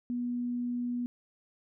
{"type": "tone", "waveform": "sine", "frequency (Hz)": 243.3, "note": "B3", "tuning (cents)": -26, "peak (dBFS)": -30, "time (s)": [0.1, 1.06], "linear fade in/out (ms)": 0, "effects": []}